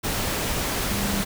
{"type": "tone in noise", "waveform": "sine", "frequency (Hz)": 200, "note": "G3", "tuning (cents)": 35, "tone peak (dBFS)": -27, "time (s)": [0.9, 1.23], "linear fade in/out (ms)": 20, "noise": "pink", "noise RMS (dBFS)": -26, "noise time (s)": [0.03, 1.25], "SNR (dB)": -4, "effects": []}